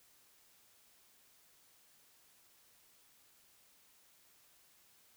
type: silence
effects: white hiss -67 dBFS RMS until 5.16 s